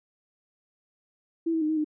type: tone with pitch steps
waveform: sine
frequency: 330.2 / 323.1 / 306.3 / 315.1 / 304.7 Hz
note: E4 / E4 / D#4 / D#4 / D#4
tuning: +3 / -35 / -27 / +22 / -36 cents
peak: -23 dBFS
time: 1.46-1.845 s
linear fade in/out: 10 ms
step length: 77 ms
effects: none